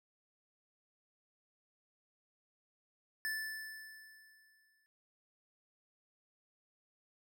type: tone with exponential decay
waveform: square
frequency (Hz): 1753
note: A6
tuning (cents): -7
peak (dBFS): -35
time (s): 3.25-4.86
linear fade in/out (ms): 0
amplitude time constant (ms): 350
effects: none